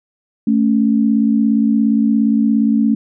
sine tone pair together, 220 / 277.2 Hz, A3 / C#4, 0 / 0 cents, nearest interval major third, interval 400 cents, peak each -12 / -16 dBFS, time 0.47-2.95 s, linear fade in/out 5 ms, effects none

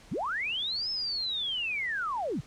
sine linear two-way sweep, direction up then down, 94 to 5274 to 94 Hz, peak -29 dBFS, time 0.11-2.41 s, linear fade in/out 10 ms, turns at 0.9 s, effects pink hiss -54 dBFS RMS until 2.46 s + low-pass 8000 Hz 12 dB/octave

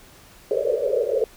pink band-pass noise, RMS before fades -22 dBFS, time 0.51-1.24 s, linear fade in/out 2 ms, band 410 to 590 Hz, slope 96 dB/octave, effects pink hiss -49 dBFS RMS until 1.36 s

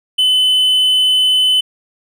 triangle tone, 3024 Hz, F#7, 37 cents sharp, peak -8 dBFS, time 0.18-1.61 s, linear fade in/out 10 ms, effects none

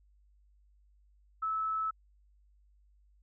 sine tone, 1304 Hz, E6, 19 cents flat, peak -30 dBFS, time 1.42-1.91 s, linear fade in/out 10 ms, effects added 50 Hz sine -62 dBFS peak until 3.22 s

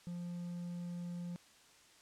triangle tone, 174.61 Hz, F3, in tune, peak -38 dBFS, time 0.07-1.36 s, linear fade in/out 0 ms, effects white hiss -63 dBFS RMS until 2.01 s + low-pass 8000 Hz 12 dB/octave

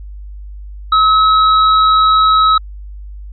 sine tone with tanh clipping, 1286 Hz, E6, 43 cents flat, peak -9 dBFS, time 0.92-2.58 s, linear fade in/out 5 ms, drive 16 dB, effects added 50 Hz sine -27 dBFS peak until 3.32 s + resampled to 11025 Hz

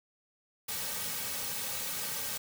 white noise with comb filter, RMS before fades -36 dBFS, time 0.68-2.38 s, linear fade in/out 10 ms, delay 2.9 ms, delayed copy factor -0.8, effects none

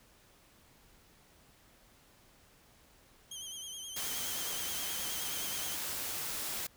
20% pulse tone with vibrato, 3158 Hz, G7, 12 cents sharp, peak -36 dBFS, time 3.31-5.76 s, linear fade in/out 5 ms, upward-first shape sine, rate 9.5 Hz, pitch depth 65 cents each way
white noise, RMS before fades -38 dBFS, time 3.96-6.67 s, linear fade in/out 5 ms
effects pink hiss -63 dBFS RMS until 6.76 s

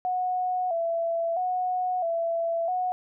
sine tone with vibrato, 700 Hz, F5, 4 cents sharp, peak -24 dBFS, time 0.05-2.92 s, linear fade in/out 0 ms, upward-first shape square, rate 0.76 Hz, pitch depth 78 cents each way, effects none

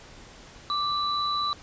sine tone pair together, 1174.7 / 3958 Hz, D6 / B7, 0 / +3 cents, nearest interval octave + major sixth, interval 2103 cents, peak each -26 / -29 dBFS, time 0.7-1.53 s, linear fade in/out 0 ms, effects pink hiss -48 dBFS RMS until 1.62 s + resampled to 16000 Hz

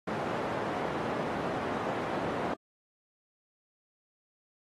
white low-pass noise, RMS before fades -33 dBFS, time 0.07-2.54 s, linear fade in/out 5 ms, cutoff 800 Hz, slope 12 dB/octave, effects high-pass 150 Hz 12 dB/octave + AAC 32 kbps

